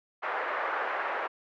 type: band-pass noise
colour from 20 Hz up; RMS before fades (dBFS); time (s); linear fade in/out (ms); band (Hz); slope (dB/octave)
white; -32; 0.22-1.28; 20; 460 to 1700; 24
effects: none